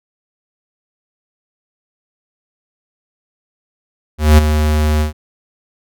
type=tone with ADSR envelope; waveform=square; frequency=76.2 Hz; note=D#2; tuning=36 cents flat; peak=-3 dBFS; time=4.18-5.13 s; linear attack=200 ms; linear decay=16 ms; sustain=-9 dB; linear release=120 ms; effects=none